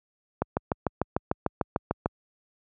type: click train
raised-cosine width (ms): 1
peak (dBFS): -10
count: 12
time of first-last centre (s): 0.42-2.059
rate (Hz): 6.71
effects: high-pass 60 Hz 12 dB/octave